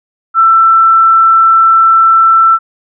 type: tone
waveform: sine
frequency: 1335 Hz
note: E6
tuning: 22 cents sharp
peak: -3 dBFS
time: 0.34-2.59 s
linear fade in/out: 50 ms
effects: none